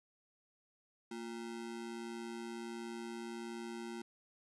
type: ring-modulated tone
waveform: square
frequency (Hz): 289.9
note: D4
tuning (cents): -22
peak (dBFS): -40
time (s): 1.11-4.02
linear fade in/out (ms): 5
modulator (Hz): 60.7
effects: resampled to 24000 Hz + 12-bit